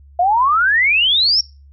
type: exponential sweep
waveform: sine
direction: up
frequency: 684 to 5588 Hz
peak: -11 dBFS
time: 0.19-1.41 s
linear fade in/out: 5 ms
effects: noise-tail reverb RT60 0.3 s tail -22 dB re dry + added 70 Hz sine -41 dBFS peak until 1.72 s